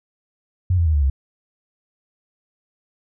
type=tone with pitch steps; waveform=sine; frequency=91.2 / 84.6 / 78.48 / 72.8 / 67.54 Hz; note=F#2 / E2 / D#2 / D2 / C#2; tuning=-24 / +45 / +15 / -15 / -44 cents; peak=-14 dBFS; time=0.7-1.1 s; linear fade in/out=5 ms; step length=80 ms; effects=none